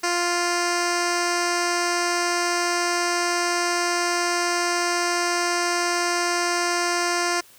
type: tone with low-pass filter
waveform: 10% pulse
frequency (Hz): 349.2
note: F4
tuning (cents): 0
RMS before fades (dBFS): -23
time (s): 0.03-7.41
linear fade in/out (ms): 10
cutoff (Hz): 7000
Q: 3.1
effects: white hiss -51 dBFS RMS until 7.58 s